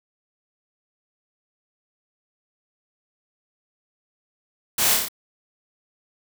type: noise with echo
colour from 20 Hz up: white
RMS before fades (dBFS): -22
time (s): 4.78-4.94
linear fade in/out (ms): 5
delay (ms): 29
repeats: 5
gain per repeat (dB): -2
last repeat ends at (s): 5.085
effects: none

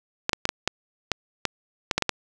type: clicks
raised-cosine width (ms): 0.2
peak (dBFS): -4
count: 11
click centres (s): 0.294 / 0.332 / 0.454 / 0.491 / 0.676 / 1.117 / 1.453 / 1.912 / 1.98 / 2.023 / 2.093
effects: none

